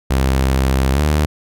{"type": "tone with pitch glide", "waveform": "sawtooth", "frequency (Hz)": [66.2, 75.17], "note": ["C2", "D2"], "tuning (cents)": [21, 41], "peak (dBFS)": -9, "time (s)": [0.1, 1.26], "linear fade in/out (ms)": 10, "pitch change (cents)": 220, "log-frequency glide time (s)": [0.93, 1.01], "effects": []}